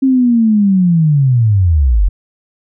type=linear sweep; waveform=sine; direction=down; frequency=270.6 to 41.2 Hz; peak=-7 dBFS; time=0.02-2.09 s; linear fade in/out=10 ms; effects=none